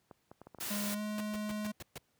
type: clicks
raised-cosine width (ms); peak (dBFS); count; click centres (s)
1; -35; 9; 0.112 / 0.315 / 0.416 / 0.47 / 0.547 / 0.586 / 0.627 / 0.838 / 0.927
type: noise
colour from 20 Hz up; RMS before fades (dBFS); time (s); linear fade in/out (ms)
white; -39; 0.6-0.95; 10
type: tone with pitch glide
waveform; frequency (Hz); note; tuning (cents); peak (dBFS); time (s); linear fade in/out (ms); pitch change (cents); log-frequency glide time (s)
square; 205.9 to 211.2; G#3 to G#3; -15 to +29; -36; 0.7-1.72; 10; +44; 0.92-1.01
type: noise bursts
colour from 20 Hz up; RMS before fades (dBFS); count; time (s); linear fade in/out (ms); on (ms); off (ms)
pink; -43; 6; 1.18-1.98; 2; 25; 130
effects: pink hiss -75 dBFS RMS until 2.19 s + high-pass 80 Hz 12 dB/octave